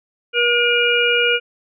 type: harmonic tone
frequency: 478.4 Hz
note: A#4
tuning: 45 cents sharp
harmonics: 1 / 3 / 5 / 6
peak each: -19 / -19 / -19 / -19 dBFS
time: 0.33-1.4 s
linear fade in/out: 50 ms
effects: none